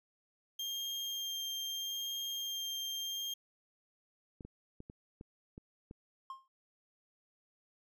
35% pulse tone with vibrato, 3200 Hz, G7, 35 cents sharp, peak -35 dBFS, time 0.59-3.34 s, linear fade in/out 5 ms, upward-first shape sine, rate 0.78 Hz, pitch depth 9 cents each way
clicks, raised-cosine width 3 ms, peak -35 dBFS, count 7, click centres 4.408 / 4.45 / 4.804 / 4.899 / 5.211 / 5.579 / 5.911 s
triangle tone with exponential decay, 1064 Hz, C6, 29 cents sharp, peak -37 dBFS, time 6.3-6.48 s, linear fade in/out 2 ms, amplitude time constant 39 ms
effects none

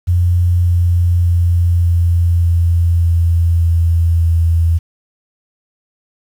sine tone with pitch steps, 88 / 87.29 / 86.59 / 85.89 / 85.2 / 84.51 / 83.83 / 83.16 Hz, F2 / F2 / F2 / F2 / F2 / E2 / E2 / E2, +14 / 0 / -14 / -28 / -42 / +44 / +30 / +16 cents, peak -9 dBFS, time 0.07-4.79 s, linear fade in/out 20 ms, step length 590 ms, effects 7-bit

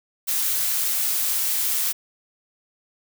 blue noise, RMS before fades -23 dBFS, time 0.27-1.93 s, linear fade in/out 20 ms, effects none

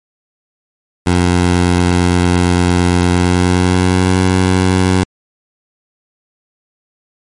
15% pulse tone with pitch glide, 88.8 to 92.73 Hz, F2 to F#2, +29 to +4 cents, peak -3 dBFS, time 1.06-5.04 s, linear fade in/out 10 ms, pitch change +75 cents, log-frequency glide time 3.09-4.18 s, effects MP3 48 kbps

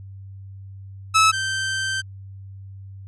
sawtooth tone pair in turn, 1300 / 1557.2 Hz, E6 / G6, -24 / -12 cents, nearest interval minor third, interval 312 cents, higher second, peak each -9 / -19 dBFS, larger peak first, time 1.14-1.32 / 1.32-2.02 s, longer second, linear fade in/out 20 ms, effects added 97 Hz sine -36 dBFS peak until 3.07 s + resampled to 22050 Hz

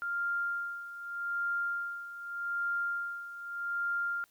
sine tone with tremolo, 1396.9 Hz, F6, in tune, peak -29 dBFS, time 0.02-4.24 s, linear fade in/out 0 ms, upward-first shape sine, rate 0.83 Hz, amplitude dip 75%, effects white hiss -68 dBFS RMS until 4.3 s

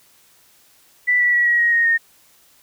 sine tone with pitch steps, 1975.5 / 1952.8 / 1930.4 / 1908.2 / 1886.3 / 1864.6 / 1843.2 Hz, B6 / B6 / B6 / A#6 / A#6 / A#6 / A#6, 0 / -20 / -40 / +40 / +20 / 0 / -20 cents, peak -13 dBFS, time 1.07-1.98 s, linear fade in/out 20 ms, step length 130 ms, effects white hiss -54 dBFS RMS until 2.62 s

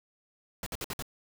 pink noise bursts, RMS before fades -36 dBFS, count 5, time 0.63-1.024 s, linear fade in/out 2 ms, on 34 ms, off 56 ms, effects none

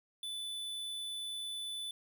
square tone, 3491 Hz, A7, 14 cents flat, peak -39 dBFS, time 0.23-1.91 s, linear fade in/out 2 ms, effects none

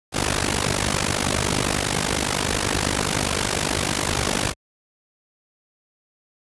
pink noise with amplitude modulation, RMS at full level -18 dBFS, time 0.12-4.54 s, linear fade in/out 50 ms, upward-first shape sine, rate 49.9 Hz, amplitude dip 90%, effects high-pass 60 Hz 12 dB/octave + resampled to 24000 Hz

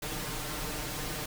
pink noise with comb filter, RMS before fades -36 dBFS, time 0.02-1.26 s, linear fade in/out 5 ms, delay 6.6 ms, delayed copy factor +0.85, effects none

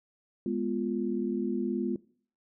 sine chord, F diminished, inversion first, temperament equal, 207.7 / 246.9 / 349.2 Hz, Ab3 / Cb4 / F4, 0 / 0 / 0 cents, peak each -32 dBFS, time 0.46-1.96 s, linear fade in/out 2 ms, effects noise-tail reverb RT60 0.5 s tail -20 dB re dry

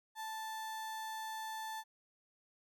35% pulse tone, 880 Hz, A5, in tune, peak -39 dBFS, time 0.15-1.84 s, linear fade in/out 50 ms, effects none

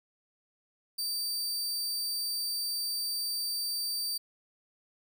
sawtooth tone, 4643 Hz, D8, 21 cents flat, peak -28 dBFS, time 0.98-4.18 s, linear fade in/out 10 ms, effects none

